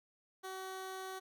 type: tone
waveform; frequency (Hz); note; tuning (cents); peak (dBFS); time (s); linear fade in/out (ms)
15% pulse; 378.2; F#4; +38; -36; 0.43-1.2; 20
effects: none